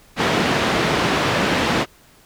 pink band-pass noise, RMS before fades -19 dBFS, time 0.16-1.86 s, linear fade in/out 50 ms, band 150 to 3400 Hz, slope 12 dB/octave, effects pink hiss -51 dBFS RMS until 2.25 s

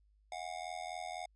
square tone with amplitude modulation, 724 Hz, F#5, 38 cents flat, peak -37 dBFS, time 0.32-1.26 s, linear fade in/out 2 ms, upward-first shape sine, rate 83.9 Hz, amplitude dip 95%, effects added 51 Hz sine -66 dBFS peak until 1.35 s + resampled to 22050 Hz

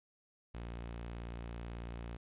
sawtooth tone, 58.2 Hz, A#1, 2 cents flat, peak -38 dBFS, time 0.54-2.17 s, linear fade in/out 10 ms, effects resampled to 8000 Hz + 12-bit

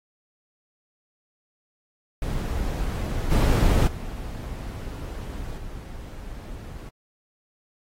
brown noise with level steps, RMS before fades -27 / -18 / -33 / -37 dBFS, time 2.22-6.89 s, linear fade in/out 2 ms, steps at 3.31 / 3.87 / 5.57 s, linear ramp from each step 5 ms, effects AAC 48 kbps

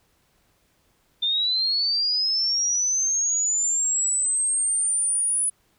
sine linear sweep, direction up, 3571 to 9956 Hz, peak -20 dBFS, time 1.22-5.5 s, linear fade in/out 10 ms, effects pink hiss -65 dBFS RMS until 5.78 s

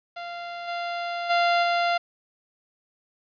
sawtooth tone with level steps, 693 Hz, F5, 14 cents flat, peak -29 / -24 / -15 / -17 dBFS, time 0.16-1.98 s, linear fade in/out 10 ms, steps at 0.67 / 1.29 / 1.62 s, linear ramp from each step 20 ms, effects resampled to 11025 Hz + 9-bit

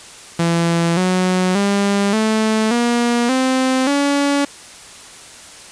sawtooth tone with pitch steps, 168.6 / 183.86 / 200.5 / 218.6 / 238.4 / 260 / 283.6 Hz, E3 / F#3 / G3 / A3 / A#3 / C4 / C#4, +39 / -11 / +39 / -11 / +39 / -11 / +40 cents, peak -10 dBFS, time 0.39-4.45 s, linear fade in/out 5 ms, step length 580 ms, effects white hiss -38 dBFS RMS until 5.71 s + resampled to 22050 Hz

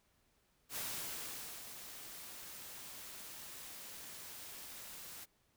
white noise with ADSR envelope, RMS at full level -41 dBFS, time 0.69-5.26 s, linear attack 72 ms, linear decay 870 ms, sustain -9 dB, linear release 28 ms, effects pink hiss -75 dBFS RMS until 5.56 s

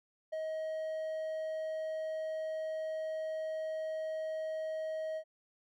triangle tone with ADSR envelope, 632 Hz, D#5, 27 cents sharp, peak -31 dBFS, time 0.32-5.24 s, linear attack 15 ms, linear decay 4 ms, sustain -2 dB, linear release 71 ms, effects none

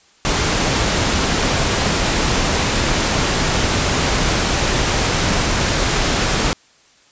pink noise, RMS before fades -17 dBFS, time 0.25-6.53 s, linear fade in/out 0 ms, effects white hiss -52 dBFS RMS until 7.11 s + resampled to 16000 Hz

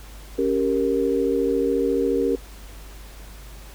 sine chord, G diminished, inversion second, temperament equal, 277.2 / 392 / 466.2 Hz, Db4 / G4 / Bb4, 0 / 0 / 0 cents, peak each -24 / -23 / -22 dBFS, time 0.38-2.36 s, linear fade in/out 10 ms, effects added 50 Hz sine -39 dBFS peak until 3.74 s + pink hiss -46 dBFS RMS until 3.74 s

